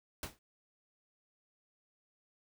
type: noise with exponential decay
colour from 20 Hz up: pink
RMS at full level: -37 dBFS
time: 0.23-0.39 s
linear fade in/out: 2 ms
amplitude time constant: 33 ms
effects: none